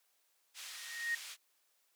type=band-pass noise; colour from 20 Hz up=pink; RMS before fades=-48 dBFS; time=0.54-1.37 s; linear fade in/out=50 ms; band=2300 to 9200 Hz; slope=12 dB/octave
type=tone with exponential growth; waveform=sine; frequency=1864.7 Hz; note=A#6; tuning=in tune; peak=-30 dBFS; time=0.59-1.15 s; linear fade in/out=5 ms; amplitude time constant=120 ms
effects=white hiss -75 dBFS RMS until 1.95 s + high-pass 400 Hz 12 dB/octave